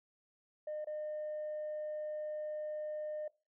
sine tone with dropouts, 608 Hz, D#5, 40 cents flat, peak -36 dBFS, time 0.67-3.28 s, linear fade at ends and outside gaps 5 ms, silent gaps 0.846-0.87 s, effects noise-tail reverb RT60 0.3 s tail -22 dB re dry + tanh soft clip ceiling -35 dBFS

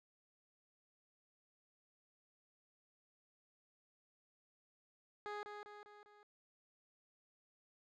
15% pulse tone with echo, 415.3 Hz, G#4, in tune, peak -36 dBFS, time 5.26-5.43 s, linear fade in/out 0 ms, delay 200 ms, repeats 4, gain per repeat -5 dB, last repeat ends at 6.23 s, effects low-pass 3000 Hz 12 dB/octave

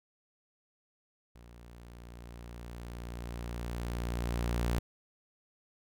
sawtooth tone with level ramp, 59 Hz, A#1, 22 cents sharp, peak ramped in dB -48 to -24 dBFS, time 1.35-4.79 s, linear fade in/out 5 ms, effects none

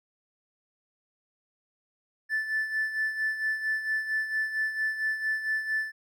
triangle tone with tremolo, 1754 Hz, A6, 6 cents flat, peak -21 dBFS, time 2.29-5.92 s, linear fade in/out 50 ms, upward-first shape sine, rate 4.4 Hz, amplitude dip 70%, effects tanh soft clip ceiling -21 dBFS

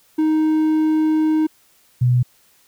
triangle / sine tone pair in turn, 312.1 / 123.86 Hz, D#4 / B2, +5 / +5 cents, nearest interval octave + major third, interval 1600 cents, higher first, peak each -12 dBFS, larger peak neither, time 0.18-1.47 / 2.01-2.23 s, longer first, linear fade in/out 10 ms, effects white hiss -56 dBFS RMS until 2.67 s

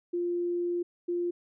sine tone pair in turn, 349.2 / 349.2 Hz, F4 / F4, 0 / 0 cents, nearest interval unison, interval 0 cents, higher neither, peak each -27 dBFS, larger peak neither, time 0.13-0.83 / 1.08-1.31 s, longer first, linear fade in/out 10 ms, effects none

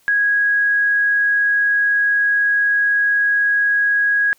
sine tone, 1654 Hz, G#6, 8 cents flat, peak -13 dBFS, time 0.08-4.33 s, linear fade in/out 0 ms, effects white hiss -57 dBFS RMS until 4.38 s

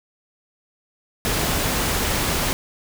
pink noise, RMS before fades -22 dBFS, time 1.25-2.53 s, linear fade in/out 0 ms, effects none

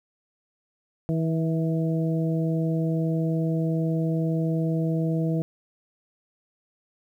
harmonic tone with a mistuned harmonic, 161.6 Hz, E3, 34 cents flat, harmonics 1 / 2 / 3 / 4, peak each -23 / -29 / -33 / -35 dBFS, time 1.09-5.42 s, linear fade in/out 0 ms, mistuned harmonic 4, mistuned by +19 cents, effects 10-bit

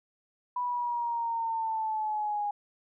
sine linear sweep, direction down, 987.8 to 820 Hz, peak -28 dBFS, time 0.56-2.51 s, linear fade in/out 5 ms, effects none

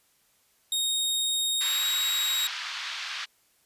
sawtooth tone with pitch glide, 3729 to 3803 Hz, A#7 to A#7, 0 to +34 cents, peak -22 dBFS, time 0.72-2.47 s, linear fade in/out 2 ms, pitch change +34 cents, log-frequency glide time 1.57-1.85 s
white band-pass noise, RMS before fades -35 dBFS, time 1.6-3.26 s, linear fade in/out 20 ms, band 1100 to 4400 Hz, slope 24 dB/octave
effects white hiss -66 dBFS RMS until 3.65 s + resampled to 32000 Hz

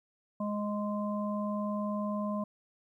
harmonic tone, 207.7 Hz, G#3, in tune, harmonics 1 / 3 / 5, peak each -32 / -37 / -39 dBFS, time 0.4-2.44 s, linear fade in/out 5 ms, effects 12-bit

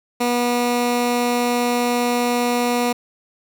15% pulse tone, 242.5 Hz, B3, 31 cents flat, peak -11 dBFS, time 0.2-2.93 s, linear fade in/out 10 ms, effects none

